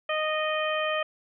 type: harmonic tone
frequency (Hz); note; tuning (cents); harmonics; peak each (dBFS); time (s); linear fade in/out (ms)
619; D#5; -9; 1 / 2 / 3 / 4 / 5; -28 / -31 / -33 / -34 / -35; 0.09-1.03; 5
effects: none